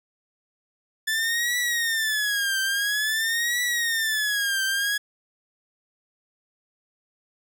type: tone with vibrato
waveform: sawtooth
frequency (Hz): 1747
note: A6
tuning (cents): -13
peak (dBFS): -19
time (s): 1.07-4.98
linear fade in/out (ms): 10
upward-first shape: triangle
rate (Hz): 0.49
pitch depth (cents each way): 200
effects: none